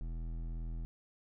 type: tone with hard clipping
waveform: sine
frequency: 41.2 Hz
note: E1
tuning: in tune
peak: -39 dBFS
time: 0.01-0.85 s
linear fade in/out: 0 ms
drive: 12 dB
effects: none